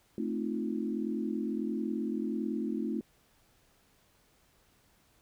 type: chord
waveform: sine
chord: F dominant seventh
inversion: first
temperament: equal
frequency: 220 / 261.6 / 311.1 / 349.2 Hz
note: A3 / C4 / Eb4 / F4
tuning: 0 / 0 / 0 / 0 cents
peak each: -34 / -37 / -37 / -38 dBFS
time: 0.18-3.01 s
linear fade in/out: 2 ms
effects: pink hiss -67 dBFS RMS until 5.21 s